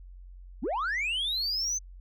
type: linear sweep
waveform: sine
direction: up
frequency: 174.61 to 6272 Hz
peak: -25 dBFS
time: 0.62-1.79 s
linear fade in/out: 20 ms
effects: tanh soft clip ceiling -26 dBFS + added 45 Hz sine -44 dBFS peak until 2 s